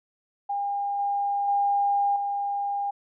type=tone with level steps; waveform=sine; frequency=806 Hz; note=G5; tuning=48 cents sharp; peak=-25 / -23 / -20 / -25 dBFS; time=0.49-2.91 s; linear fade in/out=10 ms; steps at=0.99 / 1.48 / 2.16 s; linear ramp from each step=2 ms; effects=none